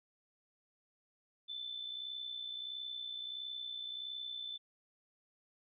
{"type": "tone with amplitude modulation", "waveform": "sine", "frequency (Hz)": 3520, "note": "A7", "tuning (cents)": 0, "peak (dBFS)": -38, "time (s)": [1.48, 4.58], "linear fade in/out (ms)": 20, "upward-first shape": "sine", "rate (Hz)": 61.5, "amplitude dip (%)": 55, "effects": []}